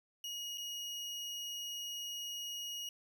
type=tone with dropouts; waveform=30% pulse; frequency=2884 Hz; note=F#7; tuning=45 cents flat; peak=-37 dBFS; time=0.24-2.89 s; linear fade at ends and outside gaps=2 ms; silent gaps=0.575-0.58 s; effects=none